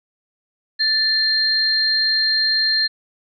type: tone pair together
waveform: sine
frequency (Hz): 1760 / 4186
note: A6 / C8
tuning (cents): 0 / 0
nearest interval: octave + minor third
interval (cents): 1500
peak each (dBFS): -22 / -16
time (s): 0.79-2.88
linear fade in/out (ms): 20
effects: none